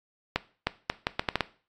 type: accelerating click train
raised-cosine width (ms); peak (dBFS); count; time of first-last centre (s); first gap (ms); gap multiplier
0.3; -8; 8; 0.36-1.407; 310; 0.74
effects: noise-tail reverb RT60 0.4 s tail -17 dB re dry + AAC 64 kbps